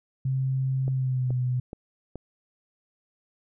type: tone with pitch glide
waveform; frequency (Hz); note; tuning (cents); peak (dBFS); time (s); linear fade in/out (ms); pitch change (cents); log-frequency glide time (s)
sine; 132.3 to 125.67; C3 to B2; +20 to +31; -23; 0.25-1.6; 5; -89; 0.9-1.34
type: click train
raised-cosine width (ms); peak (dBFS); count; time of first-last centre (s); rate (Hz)
2; -23; 4; 0.88-2.157; 2.35
effects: none